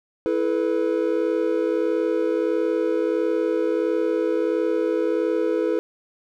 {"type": "chord", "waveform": "triangle", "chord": "E suspended fourth", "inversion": "none", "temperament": "equal with one note detuned", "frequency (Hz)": [329.6, 432.4, 493.9], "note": ["E4", "A4", "B4"], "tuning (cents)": [0, -30, 0], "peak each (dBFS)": -22, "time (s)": [0.26, 5.79], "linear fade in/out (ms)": 0, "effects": []}